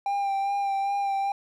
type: tone with vibrato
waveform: triangle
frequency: 794 Hz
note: G5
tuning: 22 cents sharp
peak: -22 dBFS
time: 0.06-1.32 s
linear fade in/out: 2 ms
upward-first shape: sine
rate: 2.5 Hz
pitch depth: 22 cents each way
effects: none